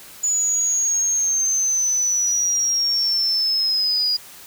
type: linear sweep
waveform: sine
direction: down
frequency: 6930 to 4867 Hz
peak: -17 dBFS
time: 0.23-4.17 s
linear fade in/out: 10 ms
effects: white hiss -42 dBFS RMS until 4.46 s